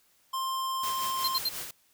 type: tone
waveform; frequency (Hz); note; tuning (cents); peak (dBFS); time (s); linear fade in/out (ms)
square; 1053; C6; +11; -30; 0.33-1.38; 10
type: noise with tremolo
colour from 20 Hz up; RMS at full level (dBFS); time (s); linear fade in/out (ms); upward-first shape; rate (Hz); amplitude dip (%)
white; -36; 0.83-1.71; 5; sine; 5.6; 50
type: tone bursts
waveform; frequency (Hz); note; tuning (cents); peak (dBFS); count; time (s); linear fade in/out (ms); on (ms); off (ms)
square; 4159; C8; -11; -26; 3; 1.24-1.489; 5; 39; 66
effects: white hiss -66 dBFS RMS until 1.93 s